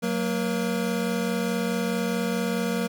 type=tone cluster; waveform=square; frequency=184.9 / 229.6 / 476.6 Hz; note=F#3 / A#3 / A#4; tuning=-1 / -26 / +38 cents; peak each=-29 / -29 / -30 dBFS; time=0.02-2.88 s; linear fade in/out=20 ms; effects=none